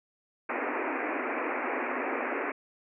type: band-pass noise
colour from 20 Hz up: pink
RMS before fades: -32 dBFS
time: 0.49-2.52 s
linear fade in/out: 5 ms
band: 250 to 2500 Hz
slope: 96 dB/octave
effects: none